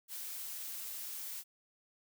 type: noise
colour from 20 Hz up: blue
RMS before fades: -43 dBFS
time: 0.08-1.44 s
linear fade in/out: 50 ms
effects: none